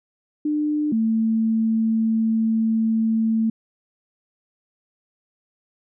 sine tone pair in turn, 299.9 / 223.2 Hz, D4 / A3, +36 / +25 cents, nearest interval perfect fourth, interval 511 cents, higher first, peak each -19 / -17 dBFS, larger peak second, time 0.45-0.92 / 0.92-3.5 s, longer second, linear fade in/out 5 ms, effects none

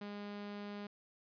sawtooth tone, 204.8 Hz, G#3, 24 cents flat, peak -39 dBFS, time 0.01-0.87 s, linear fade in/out 5 ms, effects resampled to 11025 Hz

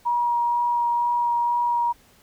sine tone with vibrato, 954 Hz, A#5, 40 cents sharp, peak -19 dBFS, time 0.05-1.93 s, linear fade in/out 20 ms, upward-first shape sine, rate 2.1 Hz, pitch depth 9 cents each way, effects pink hiss -56 dBFS RMS until 2.22 s

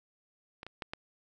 clicks, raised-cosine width 0.3 ms, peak -27 / -27 / -21 / -21 dBFS, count 4, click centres 0.631 / 0.666 / 0.822 / 0.935 s, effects none

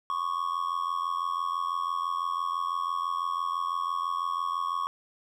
triangle tone with amplitude modulation, 1108.7 Hz, C#6, in tune, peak -22 dBFS, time 0.1-4.87 s, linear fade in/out 0 ms, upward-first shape sine, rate 86 Hz, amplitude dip 85%, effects none

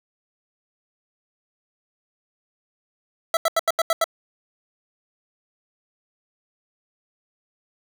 25% pulse tone bursts, 659 Hz, E5, 1 cent flat, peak -13 dBFS, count 7, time 3.34-4.042 s, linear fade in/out 2 ms, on 30 ms, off 82 ms, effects none

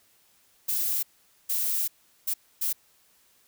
violet noise bursts at uneven times, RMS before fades -27 dBFS, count 4, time 0.68-1.03 / 1.49-1.88 / 2.27-2.34 / 2.61-2.73 s, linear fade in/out 10 ms, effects white hiss -63 dBFS RMS until 3.47 s

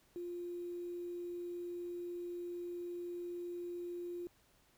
sine tone with quantisation, 350 Hz, F4, 4 cents sharp, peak -40 dBFS, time 0.16-4.27 s, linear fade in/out 0 ms, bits 11, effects pink hiss -70 dBFS RMS until 4.77 s

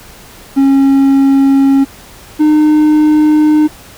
triangle tone pair in turn, 273.1 / 304.6 Hz, C#4 / D#4, -26 / -37 cents, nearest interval major second, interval 189 cents, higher second, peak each -3 dBFS, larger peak neither, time 0.56-1.85 / 2.39-3.68 s, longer neither, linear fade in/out 20 ms, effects pink hiss -36 dBFS RMS until 3.97 s

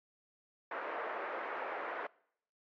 pink band-pass noise, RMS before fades -40 dBFS, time 0.71-2.07 s, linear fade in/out 5 ms, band 440 to 1900 Hz, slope 24 dB/octave, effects noise-tail reverb RT60 0.7 s tail -24 dB re dry + MP3 48 kbps

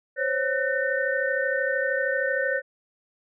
sine tone cluster, 521 / 554 / 1510 / 1818 Hz, C5 / C#5 / F#6 / A#6, -7 / -1 / +35 / -44 cents, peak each -28 dBFS, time 0.16-2.62 s, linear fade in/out 50 ms, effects none

